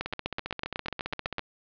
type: two click trains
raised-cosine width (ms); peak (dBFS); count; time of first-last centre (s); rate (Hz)
0.3; -14 / -17; 12 / 21; 0.01-1.383 / 0.06-1.393; 8.01 / 15
effects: resampled to 11025 Hz + 7-bit